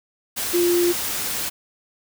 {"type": "tone in noise", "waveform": "sine", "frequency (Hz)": 349.2, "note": "F4", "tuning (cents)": 0, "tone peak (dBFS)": -16, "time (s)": [0.53, 0.93], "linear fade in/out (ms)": 20, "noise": "white", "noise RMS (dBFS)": -26, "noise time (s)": [0.36, 1.5], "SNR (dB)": 7, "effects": []}